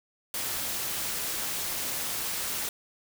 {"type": "noise with amplitude modulation", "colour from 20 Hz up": "white", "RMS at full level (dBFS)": -30, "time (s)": [0.34, 2.69], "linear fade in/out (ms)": 2, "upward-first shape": "sine", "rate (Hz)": 276, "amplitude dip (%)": 45, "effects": []}